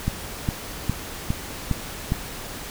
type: click train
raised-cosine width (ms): 5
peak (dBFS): -9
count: 6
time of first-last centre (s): 0.08-2.121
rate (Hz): 2.45
effects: pink hiss -35 dBFS RMS until 2.7 s